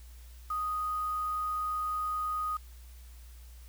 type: tone with quantisation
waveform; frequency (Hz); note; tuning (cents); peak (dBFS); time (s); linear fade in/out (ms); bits
sine; 1244.5; D#6; 0; -30; 0.5-2.57; 5; 8
effects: added 60 Hz sine -47 dBFS peak until 3.68 s + white hiss -60 dBFS RMS until 3.68 s